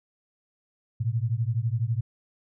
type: beating tone pair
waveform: sine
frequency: 110 / 122 Hz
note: A2 / B2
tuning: 0 / -21 cents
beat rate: 12 Hz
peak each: -26 / -27 dBFS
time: 1-2.01 s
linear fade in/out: 10 ms
effects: none